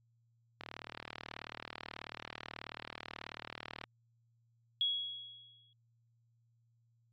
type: click train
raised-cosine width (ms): 0.3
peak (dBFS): -27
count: 125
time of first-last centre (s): 0.61-3.839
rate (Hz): 38.4
type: tone with exponential decay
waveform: sine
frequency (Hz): 3332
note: G#7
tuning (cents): +5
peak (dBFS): -28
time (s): 4.81-5.73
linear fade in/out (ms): 1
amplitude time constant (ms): 200
effects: added 116 Hz sine -70 dBFS peak until 7.12 s + AAC 32 kbps